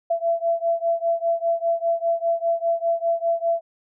sine beating tone pair, 670 / 675 Hz, E5 / E5, +28 / +41 cents, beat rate 5 Hz, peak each -22 / -23 dBFS, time 0.1-3.61 s, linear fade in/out 10 ms, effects none

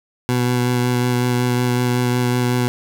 20% pulse tone with vibrato, 123.47 Hz, B2, in tune, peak -11 dBFS, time 0.29-2.68 s, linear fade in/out 0 ms, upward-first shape sine, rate 5.4 Hz, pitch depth 12 cents each way, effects none

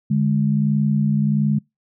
sine tone pair together, 146.6 / 208 Hz, D3 / G#3, -3 / +3 cents, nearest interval tritone, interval 606 cents, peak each -18 dBFS, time 0.1-1.59 s, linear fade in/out 10 ms, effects noise-tail reverb RT60 0.2 s tail -26 dB re dry

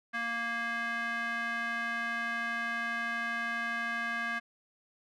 square tone with band-pass filter, 233.1 Hz, A#3, in tune, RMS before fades -34 dBFS, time 0.13-4.4 s, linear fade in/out 20 ms, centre 1700 Hz, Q 3.2, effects none

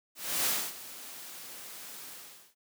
white noise with ADSR envelope, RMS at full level -28 dBFS, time 0.15-2.55 s, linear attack 310 ms, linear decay 270 ms, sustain -17 dB, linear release 470 ms, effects high-pass 150 Hz 12 dB/octave

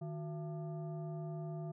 sine tone with frequency modulation, 155.56 Hz, D#3, in tune, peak -39 dBFS, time 0.01-1.72 s, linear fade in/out 10 ms, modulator 521 Hz, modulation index 0.71, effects none

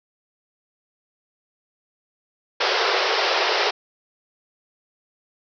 pink band-pass noise, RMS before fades -21 dBFS, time 2.6-3.71 s, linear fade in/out 10 ms, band 370 to 5500 Hz, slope 96 dB/octave, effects none

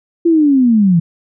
sine linear sweep, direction down, 344.1 to 160.8 Hz, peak -7 dBFS, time 0.25-1 s, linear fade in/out 10 ms, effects none

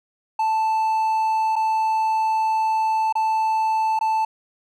triangle tone with dropouts, 880 Hz, A5, in tune, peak -16 dBFS, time 0.39-4.25 s, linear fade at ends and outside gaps 5 ms, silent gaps 1.557-1.562 / 3.126-3.153 / 3.991-4.01 s, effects none

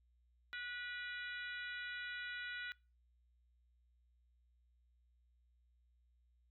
harmonic tone with a mistuned harmonic, 488.4 Hz, B4, 19 cents flat, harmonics 3 / 4 / 5 / 6 / 7 / 8, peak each -45 / -49 / -53 / -56 / -56 / -54 dBFS, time 0.53-2.72 s, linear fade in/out 0 ms, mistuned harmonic 5, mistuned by -16 cents, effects noise-tail reverb RT60 0.3 s tail -23 dB re dry + added 60 Hz sine -70 dBFS peak until 6.5 s

